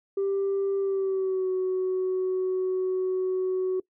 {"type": "tone with pitch glide", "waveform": "sine", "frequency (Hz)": [393.1, 372.3], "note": ["G4", "F#4"], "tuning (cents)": [5, 11], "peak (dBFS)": -22, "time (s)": [0.17, 3.8], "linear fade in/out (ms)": 5, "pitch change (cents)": -94, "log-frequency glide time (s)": [0.79, 1.5], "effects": ["noise-tail reverb RT60 0.1 s tail -22 dB re dry", "tanh soft clip ceiling -21 dBFS"]}